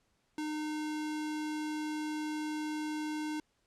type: tone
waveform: square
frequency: 305.4 Hz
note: D#4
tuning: 32 cents flat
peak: -35 dBFS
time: 0.38-3.4 s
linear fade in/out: 2 ms
effects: pink hiss -75 dBFS RMS until 3.66 s + low-pass 9000 Hz 12 dB/octave